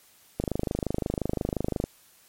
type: click train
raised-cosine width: 2 ms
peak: -13 dBFS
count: 38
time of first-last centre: 0.4-1.84 s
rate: 25.7 Hz
effects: white hiss -58 dBFS RMS until 2.28 s + MP3 64 kbps